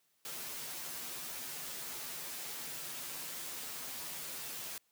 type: noise with comb filter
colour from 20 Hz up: white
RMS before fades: -43 dBFS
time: 0.25-4.78 s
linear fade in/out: 2 ms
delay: 9.9 ms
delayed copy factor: -0.7
effects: white hiss -75 dBFS RMS until 4.91 s + high-pass 100 Hz 12 dB/octave